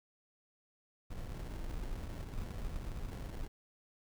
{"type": "noise with sample-and-hold", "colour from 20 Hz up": "brown", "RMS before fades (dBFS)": -41, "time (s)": [1.1, 3.48], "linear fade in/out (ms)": 10, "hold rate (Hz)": 1225, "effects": []}